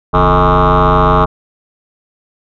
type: tone with frequency modulation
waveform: sine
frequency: 630 Hz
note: D#5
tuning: 21 cents sharp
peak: -4 dBFS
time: 0.13-1.26 s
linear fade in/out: 20 ms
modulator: 94.8 Hz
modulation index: 6.9
effects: tanh soft clip ceiling -5 dBFS